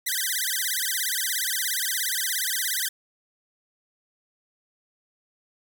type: tone with vibrato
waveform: 5% pulse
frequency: 1760 Hz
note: A6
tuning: in tune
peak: -14 dBFS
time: 0.06-2.89 s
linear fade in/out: 10 ms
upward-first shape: sine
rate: 17 Hz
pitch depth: 260 cents each way
effects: none